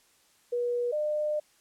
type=tone pair in turn; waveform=sine; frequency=483.5 / 602.7 Hz; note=B4 / D5; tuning=-37 / +45 cents; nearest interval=major third; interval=382 cents; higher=second; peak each=-26 dBFS; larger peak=neither; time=0.52-0.92 / 0.92-1.4 s; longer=second; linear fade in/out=10 ms; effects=white hiss -64 dBFS RMS until 1.6 s + low-pass 11000 Hz 12 dB/octave